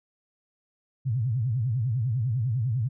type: tone with vibrato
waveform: sine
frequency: 119.7 Hz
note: A#2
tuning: 46 cents sharp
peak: -23 dBFS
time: 1.05-2.89 s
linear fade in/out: 20 ms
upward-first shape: sine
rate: 10 Hz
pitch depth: 220 cents each way
effects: none